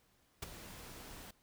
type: noise with ADSR envelope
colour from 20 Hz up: pink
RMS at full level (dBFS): -38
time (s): 0.42-1.31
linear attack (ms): 9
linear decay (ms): 16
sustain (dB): -13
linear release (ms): 5
effects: pink hiss -72 dBFS RMS until 1.42 s